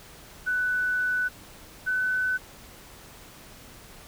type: tone pair in turn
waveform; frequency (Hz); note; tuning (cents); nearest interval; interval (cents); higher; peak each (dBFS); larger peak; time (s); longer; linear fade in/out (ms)
sine; 1492 / 1507.6; F#6 / F#6; +14 / +32; unison; 18; second; -23; neither; 0.46-1.29 / 1.86-2.38; first; 20
effects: pink hiss -48 dBFS RMS until 4.07 s